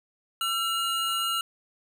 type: tone pair together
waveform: square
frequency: 1349.3 / 2859 Hz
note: E6 / F7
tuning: +40 / +40 cents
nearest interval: octave + minor second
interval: 1300 cents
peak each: -29 / -29 dBFS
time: 0.41-1.41 s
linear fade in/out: 2 ms
effects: none